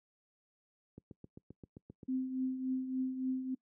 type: click train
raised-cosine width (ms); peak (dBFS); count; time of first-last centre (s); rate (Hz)
3; -35; 9; 0.98-2.031; 7.61
type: tone with tremolo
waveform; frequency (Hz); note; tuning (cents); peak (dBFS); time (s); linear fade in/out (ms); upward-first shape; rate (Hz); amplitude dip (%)
sine; 259.4; C4; -15; -30; 2.08-3.55; 10; triangle; 3.5; 65
effects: noise-tail reverb RT60 0.1 s tail -23 dB re dry + high-pass 100 Hz 12 dB/octave